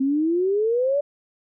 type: exponential sweep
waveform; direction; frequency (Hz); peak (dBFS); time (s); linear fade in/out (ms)
sine; up; 261.6 to 587.3; -18; 0-1.01; 10
effects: none